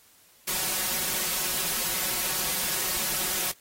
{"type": "noise with comb filter", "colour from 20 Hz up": "white", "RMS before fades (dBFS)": -28, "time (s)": [0.47, 3.52], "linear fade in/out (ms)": 10, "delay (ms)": 5.4, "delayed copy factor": 0.7, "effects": ["white hiss -58 dBFS RMS until 3.6 s", "AAC 48 kbps"]}